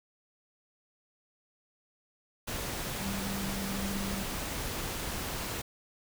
sine tone in noise, 196 Hz, G3, in tune, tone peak -35 dBFS, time 3-4.23 s, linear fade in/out 10 ms, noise pink, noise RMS -36 dBFS, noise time 2.47-5.62 s, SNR -2 dB, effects none

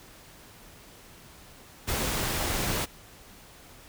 pink noise, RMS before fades -29 dBFS, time 1.87-2.86 s, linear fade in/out 20 ms, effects pink hiss -51 dBFS RMS until 3.88 s

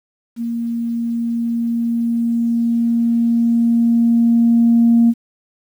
sine tone with level ramp, 233.1 Hz, A#3, in tune, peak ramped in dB -19 to -7 dBFS, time 0.36-5.14 s, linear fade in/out 50 ms, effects tanh soft clip ceiling -4 dBFS + 8-bit

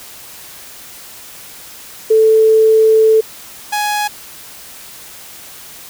sine / sawtooth tone pair in turn, 440 / 834.7 Hz, A4 / G#5, 0 / +9 cents, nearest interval major seventh, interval 1109 cents, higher second, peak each -6 / -11 dBFS, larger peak first, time 2.1-3.21 / 3.72-4.08 s, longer first, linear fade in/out 10 ms, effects white hiss -35 dBFS RMS until 5.89 s

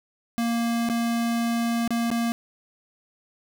square tone with dropouts, 233.1 Hz, A#3, in tune, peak -23 dBFS, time 0.38-2.32 s, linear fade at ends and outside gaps 0 ms, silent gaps 0.889-0.898 / 1.877-1.906 / 2.103-2.114 s, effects none

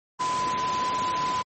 sine tone in noise, 1007 Hz, B5, 33 cents sharp, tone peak -24 dBFS, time 0.19-1.43 s, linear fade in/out 20 ms, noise pink, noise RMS -32 dBFS, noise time 0.19-1.43 s, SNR +5 dB, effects high-pass 150 Hz 12 dB/octave + MP3 32 kbps

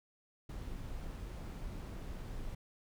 brown noise, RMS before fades -43 dBFS, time 0.49-2.55 s, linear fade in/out 5 ms, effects none

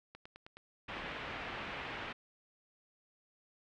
click train, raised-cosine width 0.3 ms, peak -34 dBFS, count 5, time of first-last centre 0.15-0.57 s, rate 9.53 Hz
white low-pass noise, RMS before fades -43 dBFS, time 0.88-2.13 s, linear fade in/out 10 ms, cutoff 2700 Hz, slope 24 dB/octave
effects none

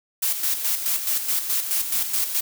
blue noise with tremolo, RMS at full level -22 dBFS, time 0.22-2.41 s, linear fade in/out 10 ms, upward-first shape square, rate 4.7 Hz, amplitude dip 55%, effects none

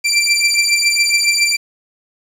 20% pulse beating tone pair, 2349 / 2356.2 Hz, D7 / D7, 0 / +5 cents, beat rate 7.2 Hz, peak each -10 dBFS, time 0.04-1.57 s, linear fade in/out 20 ms, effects resampled to 32000 Hz + 7-bit

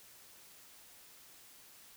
silence, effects white hiss -58 dBFS RMS until 1.96 s

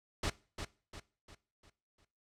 pink noise with echo, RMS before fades -34 dBFS, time 0.23-0.3 s, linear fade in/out 5 ms, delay 350 ms, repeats 5, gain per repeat -7 dB, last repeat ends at 2.05 s, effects noise-tail reverb RT60 0.4 s tail -20 dB re dry + low-pass 7000 Hz 12 dB/octave

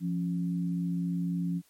sine tone pair together, 173.47 / 277.2 Hz, F3 / C#4, -11 / 0 cents, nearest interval minor sixth, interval 811 cents, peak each -28 / -36 dBFS, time 0-1.62 s, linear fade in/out 50 ms, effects white hiss -65 dBFS RMS until 1.69 s + MP3 64 kbps

